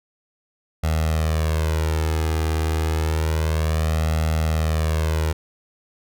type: tone with flanger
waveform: sawtooth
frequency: 79.1 Hz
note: D#2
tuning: 29 cents sharp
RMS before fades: -21 dBFS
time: 0.83-5.33 s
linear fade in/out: 10 ms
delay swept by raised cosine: 1.5 to 2.48 ms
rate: 0.29 Hz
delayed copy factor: +0.75
effects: none